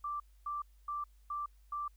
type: tone bursts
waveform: sine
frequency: 1174 Hz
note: D6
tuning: 1 cent flat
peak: -35 dBFS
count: 5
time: 0.04-1.88 s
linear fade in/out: 5 ms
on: 160 ms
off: 260 ms
effects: added 50 Hz sine -59 dBFS peak until 1.96 s + white hiss -75 dBFS RMS until 1.96 s